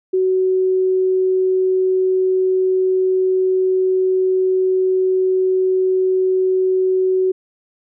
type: tone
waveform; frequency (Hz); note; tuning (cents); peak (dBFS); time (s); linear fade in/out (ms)
sine; 374; F#4; +19; -13; 0.13-7.32; 10
effects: none